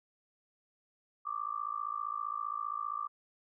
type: tone with amplitude modulation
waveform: sine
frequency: 1174.7 Hz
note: D6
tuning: in tune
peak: -30 dBFS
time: 1.25-3.08 s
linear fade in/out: 20 ms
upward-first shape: sine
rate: 55.2 Hz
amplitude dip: 100%
effects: none